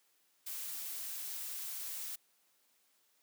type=noise; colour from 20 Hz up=blue; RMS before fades=-42 dBFS; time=0.46-2.16 s; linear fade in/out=10 ms; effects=white hiss -73 dBFS RMS until 3.22 s + high-pass 200 Hz 12 dB/octave